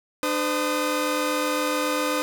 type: tone cluster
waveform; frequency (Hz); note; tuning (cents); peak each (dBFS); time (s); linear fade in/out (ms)
sawtooth; 298.8 / 510 / 1235; D4 / C5 / D#6; +30 / -44 / -13; -23 / -22 / -25; 0.23-2.22; 0
effects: none